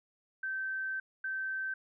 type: tone bursts at uneven times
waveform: sine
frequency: 1549 Hz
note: G6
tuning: 21 cents flat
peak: -33 dBFS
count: 2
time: 0.43-1 / 1.24-1.74 s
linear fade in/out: 5 ms
effects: none

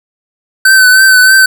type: tone with vibrato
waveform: square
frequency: 1526 Hz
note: G6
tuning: 47 cents flat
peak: -3 dBFS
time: 0.65-1.46 s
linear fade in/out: 5 ms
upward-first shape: triangle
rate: 3.2 Hz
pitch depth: 40 cents each way
effects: none

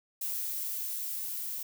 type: noise with level ramp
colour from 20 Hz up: violet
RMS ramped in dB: -34 to -37 dBFS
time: 0.21-1.63 s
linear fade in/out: 5 ms
effects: none

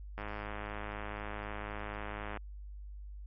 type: click train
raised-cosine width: 0.5 ms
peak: -25 dBFS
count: 229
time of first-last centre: 0.18-2.372 s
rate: 104 Hz
effects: added 50 Hz sine -43 dBFS peak until 3.26 s + MP3 32 kbps

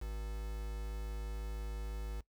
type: tone with quantisation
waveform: triangle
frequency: 53 Hz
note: G#1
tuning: 36 cents sharp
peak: -36 dBFS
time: 0.01-2.21 s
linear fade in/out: 10 ms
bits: 8
effects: noise-tail reverb RT60 0.1 s tail -19 dB re dry

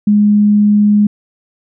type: tone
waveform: sine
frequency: 207.7 Hz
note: G#3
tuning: in tune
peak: -6 dBFS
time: 0.07-1.07 s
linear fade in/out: 5 ms
effects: none

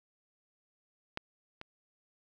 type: clicks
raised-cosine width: 0.3 ms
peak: -19 / -27 dBFS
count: 2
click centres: 1.174 / 1.614 s
effects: none

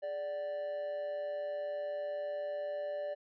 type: tone with amplitude modulation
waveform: triangle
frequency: 586 Hz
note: D5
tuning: 4 cents flat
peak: -31 dBFS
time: 0.02-3.15 s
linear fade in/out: 20 ms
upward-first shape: sine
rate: 168 Hz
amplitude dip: 50%
effects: resampled to 11025 Hz

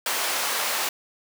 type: high-pass noise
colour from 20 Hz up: pink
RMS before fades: -26 dBFS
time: 0.06-0.89 s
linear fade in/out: 2 ms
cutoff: 730 Hz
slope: 12 dB/octave
effects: none

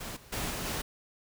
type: noise with level steps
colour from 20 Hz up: pink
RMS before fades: -40 / -54 / -34 / -36 / -34 dBFS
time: 0-0.82 s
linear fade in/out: 10 ms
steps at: 0.16 / 0.32 / 0.5 / 0.65 s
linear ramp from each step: 10 ms
effects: none

